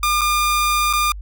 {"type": "tone with dropouts", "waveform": "sawtooth", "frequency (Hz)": 1205, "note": "D6", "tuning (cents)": 44, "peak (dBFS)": -12, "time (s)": [0.03, 1.12], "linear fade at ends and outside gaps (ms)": 2, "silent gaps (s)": [[0.211, 0.215], [0.929, 0.934]], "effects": ["added 50 Hz sine -29 dBFS peak until 1.21 s"]}